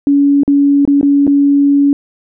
sine tone with dropouts, 282.8 Hz, C#4, 35 cents sharp, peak -6 dBFS, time 0.07-1.93 s, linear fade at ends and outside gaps 1 ms, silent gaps 0.434-0.478 / 0.852-0.876 / 1.012-1.029 / 1.268-1.276 s, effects none

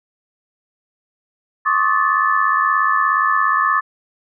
sine tone cluster, 1079 / 1156 / 1258 / 1746 Hz, C#6 / D6 / D#6 / A6, -47 / -28 / +19 / -14 cents, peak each -19 dBFS, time 1.65-3.81 s, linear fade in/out 20 ms, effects none

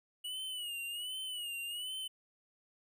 square tone with vibrato, 2917 Hz, F#7, 25 cents flat, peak -39 dBFS, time 0.24-2.08 s, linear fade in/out 10 ms, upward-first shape sine, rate 1.3 Hz, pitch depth 91 cents each way, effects none

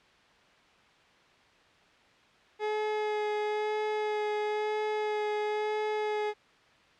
30% pulse tone with vibrato, 423.9 Hz, G#4, 35 cents sharp, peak -26 dBFS, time 2.59-6.34 s, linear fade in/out 50 ms, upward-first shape sine, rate 1 Hz, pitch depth 12 cents each way, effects white hiss -60 dBFS RMS until 6.99 s + low-pass 3000 Hz 12 dB/octave

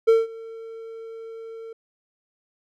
triangle tone with ADSR envelope, 452 Hz, A4, 47 cents sharp, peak -9 dBFS, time 0.07-1.73 s, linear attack 18 ms, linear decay 180 ms, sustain -24 dB, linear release 5 ms, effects none

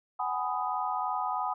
sine chord, G# minor seventh, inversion third, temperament just, 747.5 / 830.6 / 996.7 / 1245.9 Hz, F#5 / G#5 / B5 / D#6, +17 / 0 / +16 / +2 cents, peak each -34 dBFS, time 0.19-1.54 s, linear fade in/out 10 ms, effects none

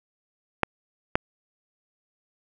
clicks, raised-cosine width 0.5 ms, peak -4 dBFS, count 2, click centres 0.633 / 1.155 s, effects none

